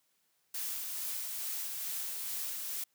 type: noise with tremolo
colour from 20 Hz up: blue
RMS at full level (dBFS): -37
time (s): 0.54-2.84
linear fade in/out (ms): 5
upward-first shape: sine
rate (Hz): 2.3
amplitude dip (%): 25
effects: white hiss -75 dBFS RMS until 2.94 s + high-pass 100 Hz 12 dB/octave